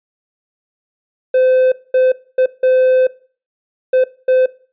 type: tone bursts at uneven times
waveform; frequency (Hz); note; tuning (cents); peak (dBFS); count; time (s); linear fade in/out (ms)
triangle; 514; C5; -31; -7; 6; 1.34-1.72 / 1.94-2.12 / 2.38-2.46 / 2.63-3.07 / 3.93-4.04 / 4.28-4.46; 5
effects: noise-tail reverb RT60 0.4 s tail -19 dB re dry + resampled to 8000 Hz